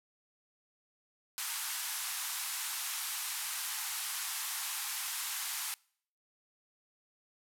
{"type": "band-pass noise", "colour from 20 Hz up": "white", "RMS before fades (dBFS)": -38, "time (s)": [1.38, 5.74], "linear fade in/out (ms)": 0, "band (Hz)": [810, 14000], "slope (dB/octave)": 48, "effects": ["noise-tail reverb RT60 0.6 s tail -26 dB re dry"]}